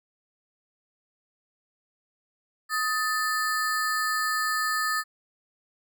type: ring-modulated tone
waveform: square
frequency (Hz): 1511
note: F#6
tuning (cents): +36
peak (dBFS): -22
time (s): 2.69-5.04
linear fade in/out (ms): 50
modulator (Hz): 254
effects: none